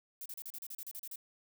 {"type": "noise bursts", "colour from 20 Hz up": "violet", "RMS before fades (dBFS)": -44, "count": 12, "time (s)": [0.21, 1.159], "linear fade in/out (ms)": 2, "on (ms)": 47, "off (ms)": 35, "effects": []}